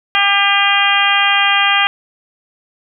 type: harmonic tone with a mistuned harmonic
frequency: 400.1 Hz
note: G4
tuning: 35 cents sharp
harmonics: 2 / 3 / 4 / 5 / 6 / 7 / 8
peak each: -18 / -18 / -18 / -18 / -18 / -18 / -18 dBFS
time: 0.15-1.87 s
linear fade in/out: 0 ms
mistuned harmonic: 6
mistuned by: +19 cents
effects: none